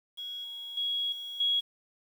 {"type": "tone with level steps", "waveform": "sine", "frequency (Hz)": 3322, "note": "G#7", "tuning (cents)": 0, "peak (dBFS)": [-36, -38, -28, -37, -24], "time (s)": [0.17, 1.61], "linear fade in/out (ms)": 20, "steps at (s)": [0.44, 0.77, 1.12, 1.4], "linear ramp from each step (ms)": 5, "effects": ["9-bit"]}